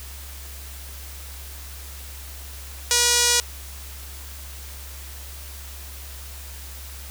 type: tone with band-pass filter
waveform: sawtooth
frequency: 481.9 Hz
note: B4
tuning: 43 cents flat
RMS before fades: -19 dBFS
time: 2.91-3.4 s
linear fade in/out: 0 ms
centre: 6500 Hz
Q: 1.4
effects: added 68 Hz sine -37 dBFS peak until 7.1 s + white hiss -41 dBFS RMS until 7.1 s